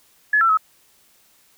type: tone with pitch steps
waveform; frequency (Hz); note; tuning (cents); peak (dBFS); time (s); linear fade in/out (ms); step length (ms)
sine; 1705 / 1343 / 1284; G#6 / E6 / E6; +45 / +32 / -46; -13; 0.33-0.573; 5; 81
effects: white hiss -57 dBFS RMS until 1.57 s